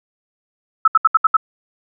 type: tone bursts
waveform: sine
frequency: 1305 Hz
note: E6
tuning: 18 cents flat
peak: -7 dBFS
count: 6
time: 0.85-1.368 s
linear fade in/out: 5 ms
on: 28 ms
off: 70 ms
effects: none